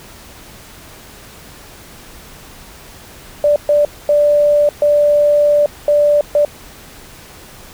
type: tone bursts at uneven times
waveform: sine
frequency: 587.3 Hz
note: D5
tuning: in tune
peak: -8 dBFS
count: 6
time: 3.44-3.56 / 3.69-3.85 / 4.09-4.69 / 4.82-5.66 / 5.88-6.21 / 6.35-6.45 s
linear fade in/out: 2 ms
effects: pink hiss -38 dBFS RMS until 7.73 s